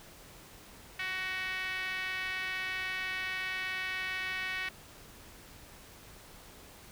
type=tone with band-pass filter; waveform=5% pulse; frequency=373.7 Hz; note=F#4; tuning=17 cents sharp; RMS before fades=-36 dBFS; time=0.99-4.69 s; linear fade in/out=5 ms; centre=2000 Hz; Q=2.4; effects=pink hiss -53 dBFS RMS until 6.91 s